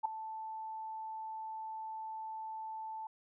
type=tone with ADSR envelope; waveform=sine; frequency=880 Hz; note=A5; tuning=in tune; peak=-26 dBFS; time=0.03-3.07 s; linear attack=23 ms; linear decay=4 ms; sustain=-14 dB; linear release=3 ms; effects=none